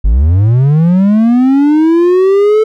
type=linear sweep; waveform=triangle; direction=up; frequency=44.93 to 440 Hz; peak=-3 dBFS; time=0.04-2.64 s; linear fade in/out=10 ms; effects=none